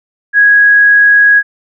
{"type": "tone", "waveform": "sine", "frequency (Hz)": 1658, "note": "G#6", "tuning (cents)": -3, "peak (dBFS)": -3, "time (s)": [0.33, 1.43], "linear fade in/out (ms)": 50, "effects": []}